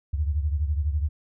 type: beating tone pair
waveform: sine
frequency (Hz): 72.6 / 84.6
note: D2 / E2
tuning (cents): -19 / +45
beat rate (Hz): 12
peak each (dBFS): -23 / -29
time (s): 0.13-1.09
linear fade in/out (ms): 10
effects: none